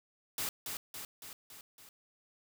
white noise with echo, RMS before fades -36 dBFS, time 0.38-0.49 s, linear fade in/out 2 ms, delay 280 ms, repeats 5, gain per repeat -4 dB, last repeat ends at 1.89 s, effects none

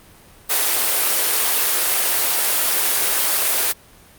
white high-pass noise, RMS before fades -18 dBFS, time 0.49-3.73 s, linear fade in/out 20 ms, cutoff 350 Hz, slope 24 dB/octave, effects pink hiss -47 dBFS RMS until 4.18 s + Opus 32 kbps

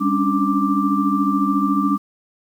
sine tone cluster, 199.8 / 277 / 291 / 1178 Hz, G3 / C#4 / D4 / D6, +33 / -1 / -16 / +5 cents, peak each -21 dBFS, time 0-1.98 s, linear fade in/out 20 ms, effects 8-bit

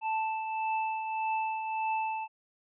square tone with tremolo, 880 Hz, A5, in tune, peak -28 dBFS, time 0.01-2.28 s, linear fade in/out 50 ms, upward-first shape triangle, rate 1.7 Hz, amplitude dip 50%, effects resampled to 8000 Hz

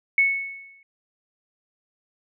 sine tone with exponential decay, 2207 Hz, C#7, 8 cents flat, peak -13 dBFS, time 0.18-0.83 s, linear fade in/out 2 ms, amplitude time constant 140 ms, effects none

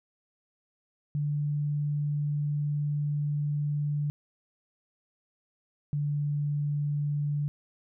sine tone pair in turn, 146.83 / 146.1 Hz, D3 / D3, 0 / -9 cents, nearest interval unison, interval 9 cents, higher first, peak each -26 dBFS, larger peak neither, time 1.15-4.1 / 5.93-7.48 s, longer first, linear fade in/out 0 ms, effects none

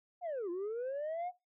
sine linear two-way sweep, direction down then up, 740 to 337.5 to 740 Hz, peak -33 dBFS, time 0.21-1.32 s, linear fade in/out 50 ms, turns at 0.5 s, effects noise-tail reverb RT60 0.2 s tail -19 dB re dry + tanh soft clip ceiling -34 dBFS

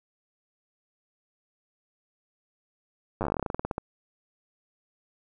slowing click train, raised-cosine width 1 ms, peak -15 dBFS, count 20, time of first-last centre 3.21-3.781 s, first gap 9 ms, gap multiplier 1.12, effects none

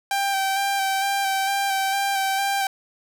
sawtooth tone with vibrato, 784 Hz, G5, in tune, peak -17 dBFS, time 0.11-2.67 s, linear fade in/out 2 ms, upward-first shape square, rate 2.2 Hz, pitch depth 18 cents each way, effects none

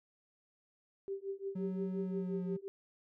sine tone with tremolo, 392 Hz, G4, in tune, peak -34 dBFS, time 1.08-2.68 s, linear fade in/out 0 ms, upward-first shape triangle, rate 5.7 Hz, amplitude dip 100%
triangle tone with pitch glide, 185 to 179.22 Hz, F#3 to F3, 0 to +45 cents, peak -34 dBFS, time 1.55-2.57 s, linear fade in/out 10 ms, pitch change -55 cents, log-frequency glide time 2.01-2.43 s
effects none

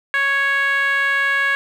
10% pulse tone with band-pass filter, 554.4 Hz, C#5, in tune, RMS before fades -18 dBFS, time 0.14-1.55 s, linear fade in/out 0 ms, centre 1700 Hz, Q 3.3, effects 8-bit

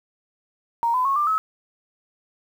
sine tone with pitch steps, 932.3 / 1010.8 / 1096 / 1188.3 / 1288.4 Hz, A#5 / B5 / C#6 / D6 / E6, 0 / +40 / -20 / +20 / -40 cents, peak -18 dBFS, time 0.83-1.38 s, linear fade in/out 0 ms, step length 110 ms, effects 8-bit

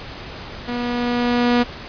sawtooth tone with level ramp, 242.1 Hz, B3, 34 cents flat, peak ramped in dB -19 to -9 dBFS, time 0.67-1.64 s, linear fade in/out 20 ms, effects pink hiss -34 dBFS RMS until 1.88 s + resampled to 11025 Hz

